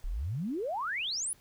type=exponential sweep; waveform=sine; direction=up; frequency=31.49 to 10990 Hz; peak=-31 dBFS; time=0.04-1.33 s; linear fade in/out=0 ms; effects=pink hiss -62 dBFS RMS until 1.4 s